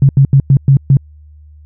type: tone bursts at uneven times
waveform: sine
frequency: 136.8 Hz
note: C#3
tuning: 23 cents flat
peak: -3 dBFS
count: 6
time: 0.02-0.09 / 0.17-0.25 / 0.33-0.4 / 0.5-0.57 / 0.68-0.77 / 0.9-0.97 s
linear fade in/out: 2 ms
effects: added 75 Hz sine -36 dBFS peak until 1.65 s